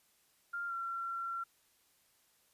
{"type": "tone with pitch glide", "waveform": "sine", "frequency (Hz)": [1396.9, 1363.4], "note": ["F6", "F6"], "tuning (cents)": [0, -42], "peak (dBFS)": -36, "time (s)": [0.53, 1.44], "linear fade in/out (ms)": 10, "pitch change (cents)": -42, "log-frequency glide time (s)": [0.67, 0.73], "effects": ["white hiss -71 dBFS RMS until 2.53 s", "resampled to 32000 Hz"]}